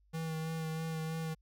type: tone with vibrato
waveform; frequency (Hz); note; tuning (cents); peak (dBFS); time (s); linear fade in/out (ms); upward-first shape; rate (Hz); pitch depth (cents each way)
square; 160.6; E3; -45; -36; 0.13-1.35; 20; sine; 3.1; 19
effects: added 50 Hz sine -65 dBFS peak until 1.41 s